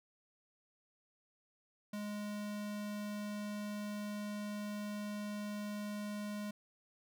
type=tone; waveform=square; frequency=207.7 Hz; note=G#3; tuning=in tune; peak=-40 dBFS; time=1.93-6.51 s; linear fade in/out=5 ms; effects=none